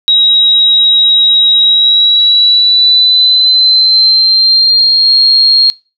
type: tone with pitch glide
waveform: sine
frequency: 3827 to 4246 Hz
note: A#7 to C8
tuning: +45 to +25 cents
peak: -4 dBFS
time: 0.08-5.7 s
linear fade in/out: 0 ms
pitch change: +180 cents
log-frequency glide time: 1.6-5.11 s
effects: noise-tail reverb RT60 0.3 s tail -23 dB re dry